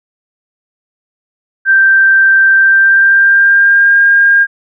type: tone with pitch glide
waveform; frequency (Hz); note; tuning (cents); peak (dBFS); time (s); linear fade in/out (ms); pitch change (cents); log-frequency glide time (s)
sine; 1568 to 1612.1; G6 to G6; 0 to +48; -4; 1.65-4.47; 50; +48; 2.58-3.99
effects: none